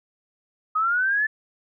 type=linear sweep; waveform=sine; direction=up; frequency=1244.5 to 1760 Hz; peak=-19 dBFS; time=0.75-1.27 s; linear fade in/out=10 ms; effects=none